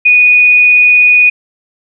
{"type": "tone", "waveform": "sine", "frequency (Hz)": 2471, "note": "D#7", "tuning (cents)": -13, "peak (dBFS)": -3, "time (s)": [0.05, 1.3], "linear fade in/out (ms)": 10, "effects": []}